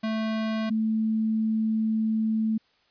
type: tone pair in turn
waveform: square / sine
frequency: 220 / 220 Hz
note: A3 / A3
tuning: 0 / 0 cents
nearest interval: unison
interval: 0 cents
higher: neither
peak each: -26 / -22 dBFS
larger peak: second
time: 0.03-0.7 / 0.7-2.58 s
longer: second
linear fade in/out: 10 ms
effects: white hiss -65 dBFS RMS until 2.9 s + resampled to 11025 Hz